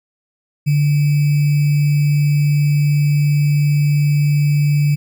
sine tone with sample-and-hold, 146.2 Hz, D3, 7 cents flat, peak -11 dBFS, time 0.66-4.96 s, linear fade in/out 20 ms, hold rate 2450 Hz, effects none

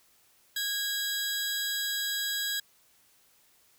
20% pulse tone pair together, 1643 / 3893 Hz, G#6 / B7, -19 / -26 cents, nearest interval octave + minor third, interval 1493 cents, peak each -27 dBFS, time 0.56-2.6 s, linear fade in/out 5 ms, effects white hiss -64 dBFS RMS until 3.78 s

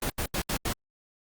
pink noise bursts at uneven times, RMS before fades -29 dBFS, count 5, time 0.02-0.1 / 0.18-0.26 / 0.34-0.42 / 0.49-0.57 / 0.65-0.73 s, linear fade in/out 5 ms, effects Opus 32 kbps

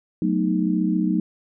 sine chord, B dominant seventh, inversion second, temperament equal, 185 / 220 / 246.9 / 311.1 Hz, F#3 / A3 / B3 / D#4, 0 / 0 / 0 / 0 cents, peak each -22 / -25 / -28 / -23 dBFS, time 0.22-1.2 s, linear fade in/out 2 ms, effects none

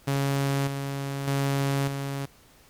sawtooth tone with tremolo, 138.59 Hz, C#3, in tune, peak -19 dBFS, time 0.07-2.26 s, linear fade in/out 10 ms, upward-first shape square, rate 0.83 Hz, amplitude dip 50%, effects pink hiss -56 dBFS RMS until 2.69 s + MP3 96 kbps

